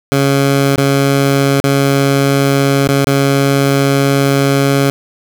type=tone with dropouts; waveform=15% pulse; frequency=138.59 Hz; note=C#3; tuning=in tune; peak=-3 dBFS; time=0.12-4.9 s; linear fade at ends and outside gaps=0 ms; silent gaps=0.76-0.779 / 1.601-1.64 / 2.876-2.889 / 3.044-3.071 s; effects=none